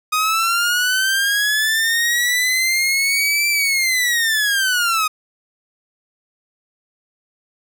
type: linear two-way sweep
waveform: sawtooth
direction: up then down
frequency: 1241 to 2349 to 1241 Hz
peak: -12 dBFS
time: 0.12-5.08 s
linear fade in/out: 10 ms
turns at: 3.49 s
effects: none